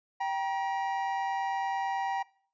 triangle tone cluster, 781 / 950 / 1910 Hz, G5 / A#5 / A#6, -7 / +33 / +42 cents, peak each -29 / -31 / -38 dBFS, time 0.2-2.23 s, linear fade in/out 10 ms, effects noise-tail reverb RT60 0.5 s tail -22 dB re dry + resampled to 16000 Hz

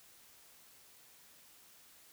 silence, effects white hiss -61 dBFS RMS until 2.12 s

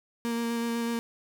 35% pulse tone with vibrato, 233.1 Hz, A#3, in tune, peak -26 dBFS, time 0.25-0.99 s, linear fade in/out 0 ms, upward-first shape square, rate 8 Hz, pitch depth 9 cents each way, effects none

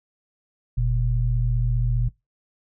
sine tone pair together, 44.88 / 120 Hz, F1 / B2, +48 / -49 cents, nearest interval octave + perfect fourth, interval 1703 cents, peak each -21 / -22 dBFS, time 0.77-2.09 s, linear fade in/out 10 ms, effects noise-tail reverb RT60 0.2 s tail -21 dB re dry

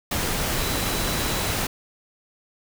sine tone in noise, 3954 Hz, B7, 1 cent sharp, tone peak -36 dBFS, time 0.57-1.52 s, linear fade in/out 5 ms, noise pink, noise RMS -25 dBFS, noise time 0.11-1.67 s, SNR -14 dB, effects none

